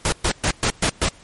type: noise bursts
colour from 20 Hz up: pink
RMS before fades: -19 dBFS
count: 6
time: 0.05-1.088 s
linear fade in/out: 2 ms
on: 73 ms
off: 120 ms
effects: pink hiss -48 dBFS RMS until 1.23 s + MP3 48 kbps